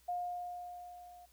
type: tone with level ramp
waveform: sine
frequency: 711 Hz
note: F5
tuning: 31 cents sharp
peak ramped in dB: -33 to -53 dBFS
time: 0.08-1.26 s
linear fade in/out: 10 ms
effects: added 60 Hz sine -68 dBFS peak until 1.32 s + white hiss -68 dBFS RMS until 1.32 s